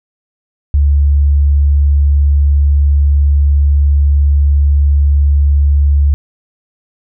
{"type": "tone", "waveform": "sine", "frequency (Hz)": 71.5, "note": "D2", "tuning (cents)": -46, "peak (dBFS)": -6, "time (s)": [0.74, 6.14], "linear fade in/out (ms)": 0, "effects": []}